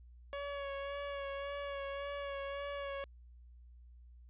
sawtooth tone with vibrato, 561 Hz, C#5, 21 cents sharp, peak -35 dBFS, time 0.33-3.04 s, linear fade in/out 0 ms, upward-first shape sine, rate 1.8 Hz, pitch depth 23 cents each way, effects added 60 Hz sine -54 dBFS peak until 4.29 s + resampled to 8000 Hz

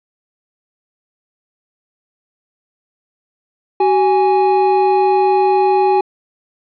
triangle tone pair together, 379.4 / 827 Hz, F#4 / G#5, +43 / -8 cents, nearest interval octave + minor second, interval 1349 cents, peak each -11 dBFS, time 3.8-6.01 s, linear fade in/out 5 ms, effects resampled to 11025 Hz

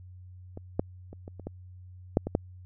clicks, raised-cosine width 2 ms, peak -27 / -12 / -30 / -29 / -30 / -21 / -8 / -18 / -10 dBFS, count 9, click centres 0.574 / 0.795 / 1.13 / 1.279 / 1.397 / 1.47 / 2.171 / 2.27 / 2.351 s, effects added 91 Hz sine -45 dBFS peak until 2.65 s

